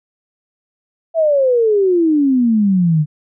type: exponential sweep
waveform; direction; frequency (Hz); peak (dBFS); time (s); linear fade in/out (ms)
sine; down; 670 to 146.83; -10; 1.14-3.06; 50
effects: none